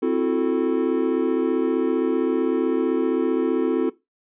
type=chord; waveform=triangle; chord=F# half-diminished seventh; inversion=second; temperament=equal with one note detuned; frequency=261.6 / 329.6 / 365.1 / 440 Hz; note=C4 / E4 / F#4 / A4; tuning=0 / 0 / -23 / 0 cents; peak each=-22 dBFS; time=0.02-3.9 s; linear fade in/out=10 ms; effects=noise-tail reverb RT60 0.2 s tail -18 dB re dry + resampled to 8000 Hz